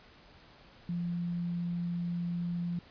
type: tone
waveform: sine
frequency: 173.1 Hz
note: F3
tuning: 15 cents flat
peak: -31 dBFS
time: 0.89-2.79 s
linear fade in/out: 2 ms
effects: pink hiss -57 dBFS RMS until 2.9 s + resampled to 11025 Hz